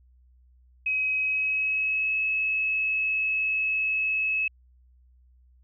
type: tone with pitch glide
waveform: sine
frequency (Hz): 2540 to 2583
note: D#7 to E7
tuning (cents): +35 to -36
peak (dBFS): -23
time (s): 0.86-4.48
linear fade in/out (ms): 5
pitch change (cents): +29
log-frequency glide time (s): 1.18-2.17
effects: added 62 Hz sine -55 dBFS peak until 5.63 s